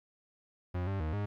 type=tone with pitch steps; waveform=40% pulse; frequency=89.5 / 97.8 / 78.1 / 102.5 Hz; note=F2 / G2 / D#2 / G#2; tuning=+43 / -4 / +7 / -22 cents; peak=-31 dBFS; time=0.74-1.26 s; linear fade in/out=10 ms; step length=130 ms; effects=low-pass 2000 Hz 12 dB/octave + 12-bit